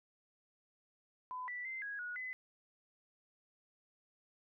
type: tone with pitch steps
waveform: sine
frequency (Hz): 1007 / 1969 / 2076 / 1653 / 1456 / 2021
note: B5 / B6 / C7 / G#6 / F#6 / B6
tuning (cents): +33 / -6 / -14 / -9 / -28 / +39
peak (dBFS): -40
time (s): 1.31-2.33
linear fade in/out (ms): 0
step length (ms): 170
effects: none